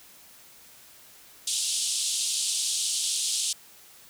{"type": "band-pass noise", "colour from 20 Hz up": "white", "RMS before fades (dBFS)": -28, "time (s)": [1.47, 3.53], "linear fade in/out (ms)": 5, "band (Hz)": [3000, 9700], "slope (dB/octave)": 48, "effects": ["white hiss -52 dBFS RMS until 4.09 s"]}